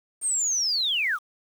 sine linear sweep, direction down, 8770 to 1108.7 Hz, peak -22 dBFS, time 0.21-1.19 s, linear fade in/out 50 ms, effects 8-bit

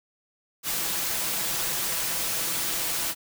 white noise with comb filter, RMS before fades -28 dBFS, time 0.63-3.15 s, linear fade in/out 50 ms, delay 6 ms, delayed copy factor +0.5, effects none

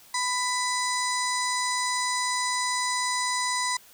harmonic tone with a mistuned harmonic, 996 Hz, B5, 14 cents sharp, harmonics 1 / 2 / 4 / 5 / 6 / 7 / 8 / 9, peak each -28 / -31 / -34 / -35 / -36 / -36 / -37 / -38 dBFS, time 0.14-3.77 s, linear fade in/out 5 ms, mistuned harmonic 8, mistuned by +27 cents, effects white hiss -53 dBFS RMS until 3.93 s

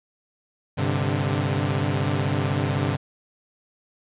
sawtooth chord, G suspended fourth, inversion none, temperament equal with one note detuned, 99.25 / 130.81 / 146.83 Hz, G2 / C3 / D3, +22 / 0 / 0 cents, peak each -22 dBFS, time 0.77-2.97 s, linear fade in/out 20 ms, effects resampled to 8000 Hz + 9-bit

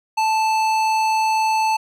sine tone with tanh clipping, 878 Hz, A5, 4 cents flat, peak -18 dBFS, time 0.17-1.77 s, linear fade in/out 10 ms, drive 17 dB, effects none

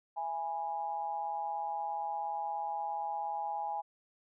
sine tone with amplitude modulation, 826 Hz, G#5, 10 cents flat, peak -30 dBFS, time 0.16-3.82 s, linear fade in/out 20 ms, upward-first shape sine, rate 157 Hz, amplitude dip 75%, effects none

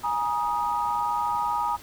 sine chord, Ab suspended second, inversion none, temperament equal with one note detuned, 830.6 / 950.3 / 1244.5 Hz, Ab5 / Bb5 / Eb6, 0 / +33 / 0 cents, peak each -29 / -26 / -29 dBFS, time 0.03-1.77 s, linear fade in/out 20 ms, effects pink hiss -46 dBFS RMS until 1.82 s

